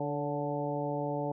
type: harmonic tone with a mistuned harmonic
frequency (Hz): 146.1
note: D3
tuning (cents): -9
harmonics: 1 / 2 / 3 / 4 / 5 / 6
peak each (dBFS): -37 / -37 / -38 / -36 / -40 / -39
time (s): 0-1.32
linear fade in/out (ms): 5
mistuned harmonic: 4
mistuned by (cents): -36
effects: none